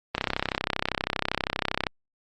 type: click train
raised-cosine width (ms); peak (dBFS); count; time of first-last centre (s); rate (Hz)
0.3; -8; 57; 0.15-1.868; 32.6
effects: Opus 32 kbps